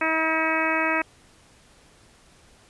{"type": "harmonic tone", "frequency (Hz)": 320, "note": "D#4", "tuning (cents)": 49, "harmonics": [1, 2, 3, 4, 5, 6, 7, 8], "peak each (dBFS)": [-29, -29, -29, -29, -29, -29, -29, -29], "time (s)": [0.01, 1.02], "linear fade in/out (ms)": 5, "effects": ["pink hiss -55 dBFS RMS until 2.69 s", "resampled to 24000 Hz"]}